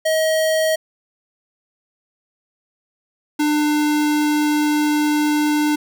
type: tone pair in turn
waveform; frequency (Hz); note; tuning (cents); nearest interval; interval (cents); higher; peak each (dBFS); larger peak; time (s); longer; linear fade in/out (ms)
square; 634 / 299.2; D#5 / D4; +32 / +32; octave + minor second; 1300; first; -16; neither; 0.05-0.76 / 3.39-5.76; second; 10
effects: none